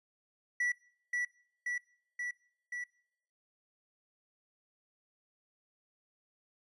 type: tone with echo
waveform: triangle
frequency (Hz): 1952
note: B6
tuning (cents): -21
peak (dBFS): -27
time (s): 0.6-0.72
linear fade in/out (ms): 5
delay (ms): 530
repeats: 4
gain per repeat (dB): -2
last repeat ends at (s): 2.84
effects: noise-tail reverb RT60 0.7 s tail -25 dB re dry + resampled to 22050 Hz